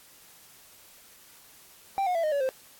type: tone with pitch steps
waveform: triangle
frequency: 784 / 723.1 / 666.9 / 615.1 / 567.3 / 523.3 Hz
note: G5 / F#5 / E5 / D#5 / C#5 / C5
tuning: 0 / -40 / +20 / -20 / +40 / 0 cents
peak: -22 dBFS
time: 1.98-2.49 s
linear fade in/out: 0 ms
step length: 85 ms
effects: white hiss -54 dBFS RMS until 2.79 s + AAC 64 kbps